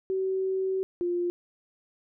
sine tone pair in turn, 380 / 350.9 Hz, F#4 / F4, +46 / +8 cents, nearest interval minor second, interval 138 cents, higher first, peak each -25 dBFS, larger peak neither, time 0.1-0.83 / 1.01-1.3 s, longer first, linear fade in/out 0 ms, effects none

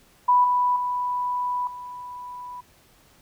sine tone with level steps, 987.8 Hz, B5, in tune, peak -14 / -18 / -23 / -34 dBFS, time 0.28-2.61 s, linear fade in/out 10 ms, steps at 0.44 / 0.76 / 1.67 s, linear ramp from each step 2 ms, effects pink hiss -57 dBFS RMS until 3.21 s

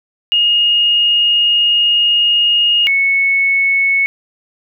sine tone pair in turn, 2856 / 2206 Hz, F7 / C#7, +38 / -9 cents, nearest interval major third, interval 447 cents, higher first, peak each -9 / -10 dBFS, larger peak first, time 0.32-2.87 / 2.87-4.06 s, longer first, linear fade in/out 0 ms, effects none

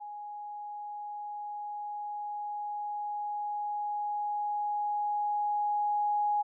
sine tone with level ramp, 830.6 Hz, G#5, in tune, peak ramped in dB -39 to -25 dBFS, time 0-6.43 s, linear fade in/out 20 ms, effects none

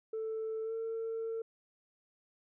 sine tone with pitch glide, 442 to 451.5 Hz, A4 to A4, +8 to +45 cents, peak -33 dBFS, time 0.13-1.42 s, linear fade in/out 5 ms, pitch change +37 cents, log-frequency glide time 0.63-0.74 s, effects tanh soft clip ceiling -32 dBFS

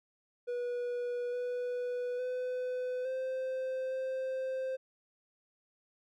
triangle tone with pitch steps, 486.7 / 492.5 / 503 / 520 / 523 Hz, B4 / B4 / B4 / C5 / C5, -25 / -5 / +32 / -11 / -1 cents, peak -31 dBFS, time 0.47-4.77 s, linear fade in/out 20 ms, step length 860 ms, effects none

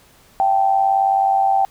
sine tone with amplitude modulation, 779 Hz, G5, 11 cents flat, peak -10 dBFS, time 0.4-1.65 s, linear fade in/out 0 ms, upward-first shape sine, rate 99 Hz, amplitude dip 65%, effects pink hiss -51 dBFS RMS until 1.7 s

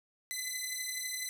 10% pulse beating tone pair, 2014 / 2026 Hz, B6 / B6, +33 / +44 cents, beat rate 12 Hz, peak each -29 / -30 dBFS, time 0.31-1.29 s, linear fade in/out 0 ms, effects none

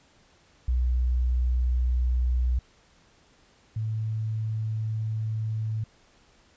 sine tone pair in turn, 61.74 / 109.74 Hz, B1 / A2, 0 / -4 cents, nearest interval minor seventh, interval 996 cents, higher second, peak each -21 / -26 dBFS, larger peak first, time 0.68-2.59 / 3.76-5.84 s, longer second, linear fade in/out 5 ms, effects pink hiss -60 dBFS RMS until 6.56 s + resampled to 16000 Hz

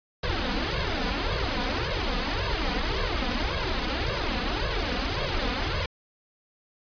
pink noise with flanger, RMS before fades -27 dBFS, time 0.23-5.86 s, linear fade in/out 5 ms, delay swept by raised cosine 1.8 to 4.1 ms, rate 1.8 Hz, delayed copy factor +1, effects resampled to 11025 Hz

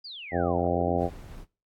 sine exponential sweep, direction down, 4978 to 233.8 Hz, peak -38 dBFS, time 0.04-0.97 s, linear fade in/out 10 ms
harmonic tone, 87.3 Hz, F2, in tune, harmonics 1 / 2 / 3 / 4 / 5 / 6 / 7 / 8 / 9, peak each -32 / -32 / -32 / -32 / -32 / -32 / -32 / -32 / -32 dBFS, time 0.31-1.1 s, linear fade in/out 50 ms
brown noise, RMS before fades -42 dBFS, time 0.97-1.46 s, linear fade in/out 50 ms
effects noise-tail reverb RT60 0.3 s tail -20 dB re dry + AAC 64 kbps

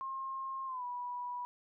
sine tone with pitch glide, 1068 to 979.4 Hz, C6 to B5, +35 to -15 cents, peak -37 dBFS, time 0.01-1.45 s, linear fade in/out 0 ms, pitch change -150 cents, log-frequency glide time 0.66-0.84 s, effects none

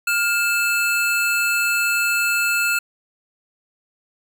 square tone pair together, 1410.3 / 2637 Hz, F6 / E7, +17 / 0 cents, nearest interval major seventh, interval 1083 cents, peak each -21 dBFS, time 0.07-2.79 s, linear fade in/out 5 ms, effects none

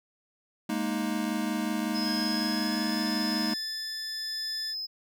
square chord, Ab suspended second, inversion none, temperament equal, 207.7 / 233.1 / 311.1 Hz, Ab3 / Bb3 / Eb4, 0 / 0 / 0 cents, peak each -33 dBFS, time 0.69-3.54 s, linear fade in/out 5 ms
triangle tone with tremolo, 5100 Hz, D#8, 42 cents sharp, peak -30 dBFS, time 1.94-4.87 s, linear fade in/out 20 ms, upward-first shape sine, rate 0.86 Hz, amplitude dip 30%
sawtooth tone with pitch glide, 1622 to 1758.6 Hz, G#6 to A6, -41 to -1 cents, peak -36 dBFS, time 2.02-4.75 s, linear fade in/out 50 ms, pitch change +140 cents, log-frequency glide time 2.22-3.06 s
effects none

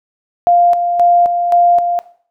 sine tone with tremolo, 698.5 Hz, F5, in tune, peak -6 dBFS, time 0.47-1.99 s, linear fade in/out 0 ms, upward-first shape square, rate 1.9 Hz, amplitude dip 50%, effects noise-tail reverb RT60 0.5 s tail -17 dB re dry

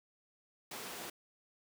pink high-pass noise, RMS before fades -45 dBFS, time 0.71-1.1 s, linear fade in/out 5 ms, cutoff 280 Hz, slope 12 dB/octave, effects none

